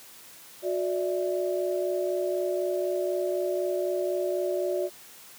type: tone cluster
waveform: sine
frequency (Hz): 364.3 / 586 / 650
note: F#4 / D5 / E5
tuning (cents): -27 / -4 / -24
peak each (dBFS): -28 / -29 / -34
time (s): 0.62-4.9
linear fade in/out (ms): 50
effects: white hiss -49 dBFS RMS until 5.38 s + high-pass 100 Hz 12 dB/octave